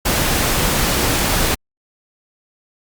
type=noise; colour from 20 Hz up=pink; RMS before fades=-17 dBFS; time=0.05-1.55 s; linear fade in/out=10 ms; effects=Opus 48 kbps